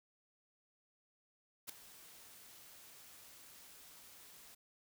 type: noise with ADSR envelope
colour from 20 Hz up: white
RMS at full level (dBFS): -42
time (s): 1.67-4.55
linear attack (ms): 25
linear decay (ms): 3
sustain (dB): -16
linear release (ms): 7
effects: none